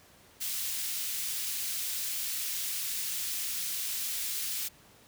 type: high-pass noise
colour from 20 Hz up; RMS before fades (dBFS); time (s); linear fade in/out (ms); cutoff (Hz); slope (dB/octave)
white; -34; 0.4-4.69; 20; 2500; 12
effects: pink hiss -58 dBFS RMS until 5.07 s + high-pass 60 Hz 12 dB/octave